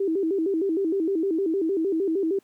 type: tone with vibrato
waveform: sine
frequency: 355.9 Hz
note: F4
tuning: 33 cents sharp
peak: -21 dBFS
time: 0-2.39 s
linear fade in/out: 5 ms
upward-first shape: square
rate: 6.5 Hz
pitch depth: 170 cents each way
effects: pink hiss -64 dBFS RMS until 2.43 s + high-pass 150 Hz 12 dB/octave